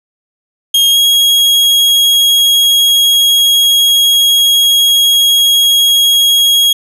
40% pulse tone with pitch glide, 3249 to 3296 Hz, G#7 to G#7, -39 to -14 cents, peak -5 dBFS, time 0.74-6.73 s, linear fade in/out 5 ms, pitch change +25 cents, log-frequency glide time 0.9-0.98 s, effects none

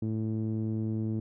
sawtooth tone with low-pass filter, 109.9 Hz, A2, 2 cents flat, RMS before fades -31 dBFS, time 0.02-1.2 s, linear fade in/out 5 ms, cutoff 290 Hz, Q 2.4, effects none

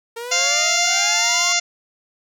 sawtooth exponential sweep, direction up, 456.9 to 1108.7 Hz, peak -24 dBFS, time 0.16-1.53 s, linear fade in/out 10 ms
harmonic tone, 698.5 Hz, F5, in tune, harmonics 1 / 2 / 3 / 4 / 5 / 6 / 7 / 8 / 9 / 10, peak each -27 / -28 / -22 / -26 / -27 / -27 / -27 / -23 / -25 / -24 dBFS, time 0.31-1.6 s, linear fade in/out 10 ms
effects none

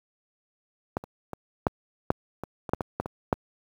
clicks, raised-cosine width 1 ms, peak -12 / -25 / -20 / -6 / -6 / -19 / -19 / -8 / -13 / -12 / -18 / -7 dBFS, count 12, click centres 0.969 / 1.039 / 1.333 / 1.668 / 2.104 / 2.436 / 2.692 / 2.735 / 2.808 / 3 / 3.059 / 3.328 s, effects high-pass 60 Hz 12 dB/octave + 8-bit

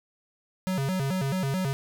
square tone with vibrato, 159.7 Hz, D#3, 45 cents sharp, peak -26 dBFS, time 0.67-1.73 s, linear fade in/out 0 ms, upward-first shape square, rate 4.6 Hz, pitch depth 270 cents each way, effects none

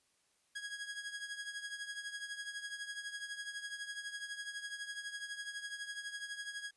sawtooth tone with tremolo, 1653 Hz, G#6, 9 cents flat, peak -35 dBFS, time 0.55-6.71 s, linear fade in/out 10 ms, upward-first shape triangle, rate 12 Hz, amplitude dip 75%, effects white hiss -75 dBFS RMS until 6.76 s + resampled to 24000 Hz

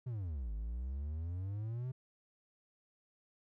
triangle exponential two-way sweep, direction down then up, 131.6 to 51.3 to 131.6 Hz, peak -35 dBFS, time 0.06-1.92 s, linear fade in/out 10 ms, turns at 0.53 s, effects none

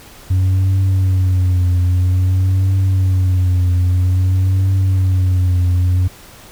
sine tone with vibrato, 92.5 Hz, F#2, in tune, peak -8 dBFS, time 0.3-6.08 s, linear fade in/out 10 ms, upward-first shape triangle, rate 0.51 Hz, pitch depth 66 cents each way, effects tanh soft clip ceiling -10 dBFS + pink hiss -40 dBFS RMS until 6.51 s

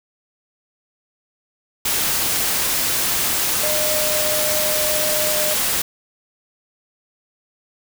sine tone in noise, 610 Hz, D#5, 34 cents flat, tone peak -23 dBFS, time 3.63-5.54 s, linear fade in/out 5 ms, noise white, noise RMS -20 dBFS, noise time 1.85-5.82 s, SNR -6 dB, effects none

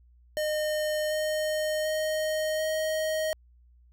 square tone with pitch steps, 611 / 616.3 / 621.7 / 627.1 Hz, D#5 / D#5 / D#5 / D#5, -32 / -17 / -2 / +13 cents, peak -27 dBFS, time 0.37-3.33 s, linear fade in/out 0 ms, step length 740 ms, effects added 60 Hz sine -55 dBFS peak until 3.92 s

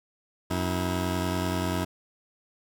15% pulse tone pair together, 90.2 / 321.4 Hz, F#2 / E4, -44 / -44 cents, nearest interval octave + minor seventh, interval 2200 cents, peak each -21 / -25 dBFS, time 0.5-1.85 s, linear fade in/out 10 ms, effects none

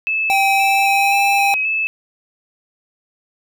sine tone with vibrato, 2578 Hz, E7, 39 cents flat, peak -16 dBFS, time 0.07-1.87 s, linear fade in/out 0 ms, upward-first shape square, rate 1.9 Hz, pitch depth 23 cents each way
square tone with pitch glide, 784 to 797.7 Hz, G5 to G5, 0 to +30 cents, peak -15 dBFS, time 0.3-1.54 s, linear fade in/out 0 ms, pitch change +30 cents, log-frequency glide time 0.68-1.16 s
effects none

